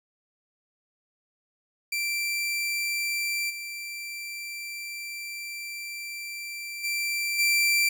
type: tone with level steps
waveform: sawtooth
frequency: 2349 Hz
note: D7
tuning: in tune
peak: -23 / -31 / -23 / -17 dBFS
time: 1.92-7.89 s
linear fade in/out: 5 ms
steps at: 3.49 / 6.83 / 7.38 s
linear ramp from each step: 20 ms
effects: none